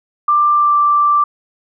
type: tone with pitch glide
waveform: sine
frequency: 1184 to 1173.8 Hz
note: D6 to D6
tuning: +14 to -1 cents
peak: -9 dBFS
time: 0.28-1.24 s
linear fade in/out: 5 ms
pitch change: -15 cents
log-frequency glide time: 0.53-0.76 s
effects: none